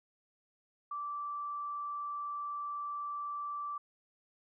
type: tone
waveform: sine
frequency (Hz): 1166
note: D6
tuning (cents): -13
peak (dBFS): -36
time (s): 0.91-3.78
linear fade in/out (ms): 5
effects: none